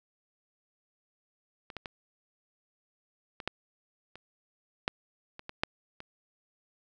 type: clicks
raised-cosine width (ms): 0.3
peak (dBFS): -27 / -22 / -22 / -24 / -14 / -30 / -11 / -27 / -23 / -10 / -27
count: 11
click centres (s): 1.702 / 1.767 / 1.858 / 3.402 / 3.476 / 4.156 / 4.879 / 5.394 / 5.494 / 5.635 / 6.004
effects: none